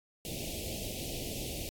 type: band-stop noise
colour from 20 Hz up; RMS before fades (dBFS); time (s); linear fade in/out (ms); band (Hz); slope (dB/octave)
pink; -39; 0.25-1.69; 0; 700 to 2400; 48
effects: AAC 64 kbps